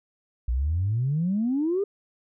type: exponential sweep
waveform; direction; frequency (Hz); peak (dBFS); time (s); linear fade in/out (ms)
sine; up; 56.8 to 415.3; -21; 0.48-1.84; 5
effects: tanh soft clip ceiling -17 dBFS